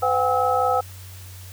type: tone cluster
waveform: sine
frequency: 506 / 734 / 799 / 1294 Hz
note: B4 / F#5 / G5 / E6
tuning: +42 / -14 / +33 / -32 cents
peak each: -23 dBFS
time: 0.02-0.81 s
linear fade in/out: 10 ms
effects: added 93 Hz sine -38 dBFS peak until 1.52 s + white hiss -45 dBFS RMS until 1.52 s